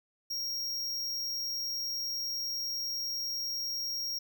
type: tone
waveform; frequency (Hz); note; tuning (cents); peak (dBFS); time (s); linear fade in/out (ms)
square; 5590; F8; +1; -33; 0.3-4.19; 10
effects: none